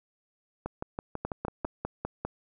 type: two click trains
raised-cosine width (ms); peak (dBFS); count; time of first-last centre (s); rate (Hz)
1; -17 / -19; 6 / 7; 1.25-2.25 / 0.66-1.647; 5 / 6.08
effects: none